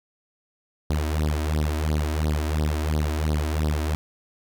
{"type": "tone with flanger", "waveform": "sawtooth", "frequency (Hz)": 76.3, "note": "D#2", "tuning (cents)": -33, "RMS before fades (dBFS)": -24, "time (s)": [0.9, 3.95], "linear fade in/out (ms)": 0, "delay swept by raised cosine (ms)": [0.2, 3.2], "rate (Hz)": 2.9, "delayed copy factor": 0.95, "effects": []}